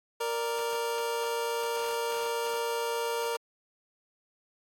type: tone pair together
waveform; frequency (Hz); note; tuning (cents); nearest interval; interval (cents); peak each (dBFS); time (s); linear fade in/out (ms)
25% pulse; 466.2 / 587.4; A#4 / D5; 0 / 0; major third; 400; -26 / -34; 0.2-3.37; 10
effects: AAC 64 kbps